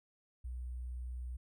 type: tone with sample-and-hold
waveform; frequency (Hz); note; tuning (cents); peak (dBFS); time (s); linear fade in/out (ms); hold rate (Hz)
sine; 61.74; B1; 0; -39; 0.44-1.37; 10; 8820
effects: none